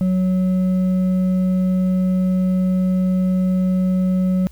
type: tone with hard clipping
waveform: sine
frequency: 185 Hz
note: F#3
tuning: in tune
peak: -16 dBFS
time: 0.01-4.47 s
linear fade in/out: 0 ms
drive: 4 dB
effects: added 60 Hz sine -39 dBFS peak until 4.51 s + white hiss -54 dBFS RMS until 4.51 s